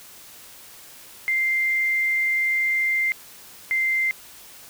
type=tone pair in turn; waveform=sine; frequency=2093 / 2086 Hz; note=C7 / C7; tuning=0 / -6 cents; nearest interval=unison; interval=6 cents; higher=first; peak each=-19 dBFS; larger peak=neither; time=1.28-3.12 / 3.71-4.11 s; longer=first; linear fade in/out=0 ms; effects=white hiss -45 dBFS RMS until 4.69 s